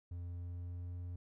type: tone with pitch glide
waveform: triangle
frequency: 87.3 to 88.26 Hz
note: F2 to F2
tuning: 0 to +19 cents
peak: -39 dBFS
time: 0.11-1.16 s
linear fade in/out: 5 ms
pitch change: +19 cents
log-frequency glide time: 0.27-0.92 s
effects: none